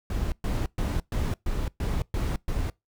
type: noise bursts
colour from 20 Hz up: brown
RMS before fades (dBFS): -27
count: 8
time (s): 0.1-2.7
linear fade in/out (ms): 2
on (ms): 220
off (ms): 120
effects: noise-tail reverb RT60 0.2 s tail -24 dB re dry